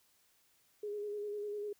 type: tone with vibrato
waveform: sine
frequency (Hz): 414.5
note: G#4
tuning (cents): -3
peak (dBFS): -37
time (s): 0.83-1.73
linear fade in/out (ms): 5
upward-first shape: square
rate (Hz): 10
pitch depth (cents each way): 22
effects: white hiss -71 dBFS RMS until 1.79 s